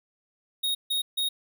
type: tone bursts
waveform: square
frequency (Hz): 3746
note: A#7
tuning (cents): +8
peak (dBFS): -25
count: 3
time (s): 0.63-1.29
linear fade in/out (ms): 10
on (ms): 120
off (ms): 150
effects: none